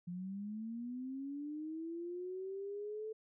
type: linear sweep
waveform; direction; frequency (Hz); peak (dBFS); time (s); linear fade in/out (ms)
sine; up; 172.7 to 440; -40; 0.07-3.13; 10
effects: none